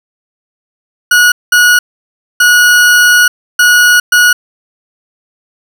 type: tone bursts at uneven times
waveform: 40% pulse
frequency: 1457 Hz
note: F#6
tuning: 27 cents flat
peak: -3 dBFS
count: 5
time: 1.11-1.32 / 1.52-1.79 / 2.4-3.28 / 3.59-4 / 4.12-4.33 s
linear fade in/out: 5 ms
effects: none